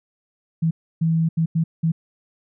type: tone bursts at uneven times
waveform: sine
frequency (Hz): 163.1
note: E3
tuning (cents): -18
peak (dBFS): -16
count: 5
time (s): 0.62-0.71 / 1.01-1.29 / 1.37-1.46 / 1.55-1.64 / 1.83-1.92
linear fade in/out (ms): 10
effects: none